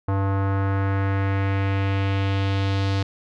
square tone with low-pass filter sweep, 97.8 Hz, G2, 4 cents flat, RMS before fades -22 dBFS, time 0.08-3.03 s, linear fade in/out 5 ms, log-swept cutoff 1100 to 4400 Hz, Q 1.8, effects none

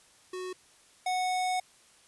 square tone pair in turn, 368.2 / 736.4 Hz, F#4 / F#5, -8 / -8 cents, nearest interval octave, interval 1200 cents, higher second, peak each -36 / -28 dBFS, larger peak second, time 0.33-0.53 / 1.06-1.6 s, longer second, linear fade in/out 5 ms, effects white hiss -60 dBFS RMS until 2.07 s + resampled to 24000 Hz

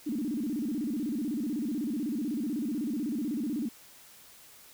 sine tone with vibrato, 261.6 Hz, C4, in tune, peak -29 dBFS, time 0.06-3.69 s, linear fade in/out 10 ms, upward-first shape square, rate 16 Hz, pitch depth 240 cents each way, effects white hiss -54 dBFS RMS until 4.73 s

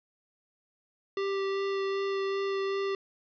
square tone with vibrato, 392 Hz, G4, in tune, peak -29 dBFS, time 1.17-2.95 s, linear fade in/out 2 ms, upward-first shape sine, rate 2.6 Hz, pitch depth 9 cents each way, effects resampled to 11025 Hz + 11-bit

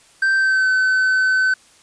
triangle tone with pitch glide, 1564 to 1521.2 Hz, G6 to F#6, -4 to +48 cents, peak -12 dBFS, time 0.22-1.54 s, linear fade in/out 5 ms, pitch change -48 cents, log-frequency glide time 0.35-0.69 s, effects white hiss -51 dBFS RMS until 1.82 s + resampled to 22050 Hz

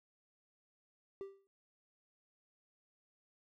triangle tone with exponential decay, 392 Hz, G4, in tune, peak -37 dBFS, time 1.21-1.47 s, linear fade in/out 0 ms, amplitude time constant 56 ms, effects none

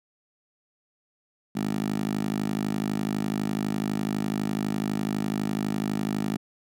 10% pulse tone with high-pass filter, 52 Hz, G#1, 3 cents sharp, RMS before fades -28 dBFS, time 1.55-6.37 s, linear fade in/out 10 ms, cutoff 200 Hz, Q 2.6, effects none

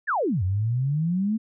sine exponential two-way sweep, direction down then up, 1864.7 to 89.3 to 227 Hz, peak -21 dBFS, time 0.07-1.38 s, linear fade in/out 20 ms, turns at 0.43 s, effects none

